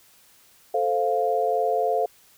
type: chord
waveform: sine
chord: F major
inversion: first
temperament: equal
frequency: 440 / 523.3 / 698.5 Hz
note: A4 / C5 / F5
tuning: 0 / 0 / 0 cents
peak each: -25 / -26 / -23 dBFS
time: 0.74-2.06 s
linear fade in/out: 5 ms
effects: white hiss -56 dBFS RMS until 2.37 s